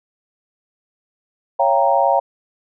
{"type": "chord", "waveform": "sine", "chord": "G half-diminished seventh", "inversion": "second", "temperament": "equal with one note detuned", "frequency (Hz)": [554.4, 685.7, 784, 932.3], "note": ["Db5", "F5", "G5", "Bb5"], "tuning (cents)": [0, -32, 0, 0], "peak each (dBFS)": -18, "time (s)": [1.59, 2.2], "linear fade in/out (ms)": 10, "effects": []}